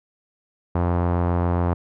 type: tone with low-pass filter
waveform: sawtooth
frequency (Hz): 87.31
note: F2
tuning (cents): 0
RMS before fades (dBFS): -21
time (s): 0.75-1.74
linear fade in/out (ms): 5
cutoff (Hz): 1000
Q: 1.6
effects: none